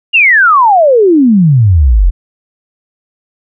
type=exponential sweep; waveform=sine; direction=down; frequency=2889 to 39.61 Hz; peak=-3 dBFS; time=0.13-2.11 s; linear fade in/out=20 ms; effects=none

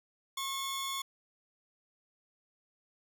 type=tone pair together; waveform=sawtooth; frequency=1086 / 3457 Hz; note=C#6 / A7; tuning=-36 / -31 cents; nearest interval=octave + minor sixth; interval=2005 cents; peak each=-33 / -35 dBFS; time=0.37-1.02 s; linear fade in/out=5 ms; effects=none

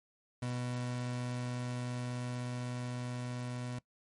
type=tone with level ramp; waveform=30% pulse; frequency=123.47 Hz; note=B2; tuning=in tune; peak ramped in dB=-32 to -35 dBFS; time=0.42-3.79 s; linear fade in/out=5 ms; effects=noise-tail reverb RT60 0.1 s tail -20 dB re dry + MP3 48 kbps

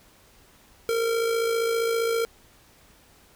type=tone with amplitude modulation; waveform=square; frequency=459.3 Hz; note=A#4; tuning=26 cents flat; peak=-21 dBFS; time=0.89-2.25 s; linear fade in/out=0 ms; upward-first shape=sine; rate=55.1 Hz; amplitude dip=45%; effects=pink hiss -56 dBFS RMS until 3.35 s

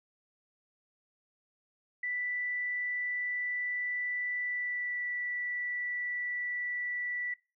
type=tone with pitch glide; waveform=sine; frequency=1975.5 to 1961.9 Hz; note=B6 to B6; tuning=0 to -12 cents; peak=-32 dBFS; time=2.03-7.34 s; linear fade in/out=5 ms; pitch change=-12 cents; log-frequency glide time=4.4-5.04 s; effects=noise-tail reverb RT60 0.3 s tail -20 dB re dry

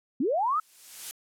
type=linear sweep; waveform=sine; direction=up; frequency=223.5 to 1320 Hz; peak=-23 dBFS; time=0.2-0.6 s; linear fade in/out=5 ms
type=noise with exponential growth; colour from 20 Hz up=blue; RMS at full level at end=-32 dBFS; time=0.37-1.11 s; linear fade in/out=0 ms; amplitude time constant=160 ms
effects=low-pass 11000 Hz 12 dB/octave

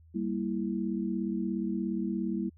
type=chord; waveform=sine; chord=E diminished; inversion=first; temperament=equal; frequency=196 / 233.1 / 329.6 Hz; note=G3 / Bb3 / E4; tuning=0 / 0 / 0 cents; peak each=-32 / -34 / -34 dBFS; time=0.14-2.5 s; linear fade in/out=20 ms; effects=added 81 Hz sine -54 dBFS peak until 2.57 s

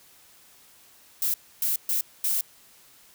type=noise bursts at uneven times; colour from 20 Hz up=violet; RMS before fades=-25 dBFS; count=4; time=1.22-1.34 / 1.62-1.76 / 1.89-2.01 / 2.24-2.41 s; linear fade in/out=2 ms; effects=white hiss -55 dBFS RMS until 3.14 s

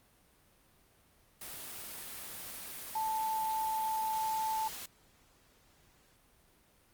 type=tone in noise; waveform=sine; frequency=880 Hz; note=A5; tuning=in tune; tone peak=-31 dBFS; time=2.95-4.68 s; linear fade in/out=5 ms; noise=white; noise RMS=-44 dBFS; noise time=1.41-4.86 s; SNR=+10 dB; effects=pink hiss -66 dBFS RMS until 6.93 s + Opus 32 kbps

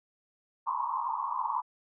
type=band-pass noise; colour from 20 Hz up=white; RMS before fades=-32 dBFS; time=0.66-1.62 s; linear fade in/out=20 ms; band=880 to 1100 Hz; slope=96 dB/octave; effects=none

